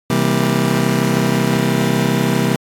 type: chord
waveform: 30% pulse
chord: C dominant seventh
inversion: none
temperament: just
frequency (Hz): 130.81 / 163.52 / 196.22 / 235.5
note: C3 / E3 / G3 / Bb3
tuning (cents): 0 / -14 / +2 / +18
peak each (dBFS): -17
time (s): 0.1-2.56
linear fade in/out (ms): 2
effects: AAC 64 kbps